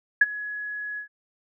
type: tone with ADSR envelope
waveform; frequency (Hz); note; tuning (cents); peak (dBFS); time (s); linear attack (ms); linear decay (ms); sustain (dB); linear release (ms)
sine; 1684; G#6; +24; -10; 0.21-1.08; 6; 31; -20; 100
effects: none